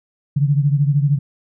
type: beating tone pair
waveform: sine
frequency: 140.8 / 153.8 Hz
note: C#3 / D#3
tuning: +27 / -20 cents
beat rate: 13 Hz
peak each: -14 / -19 dBFS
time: 0.36-1.19 s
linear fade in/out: 10 ms
effects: none